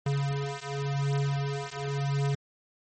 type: beating tone pair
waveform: square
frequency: 139.6 / 140.51 Hz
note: C#3 / C#3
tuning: +13 / +24 cents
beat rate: 0.91 Hz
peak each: -31 dBFS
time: 0.06-2.35 s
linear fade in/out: 5 ms
effects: MP3 32 kbps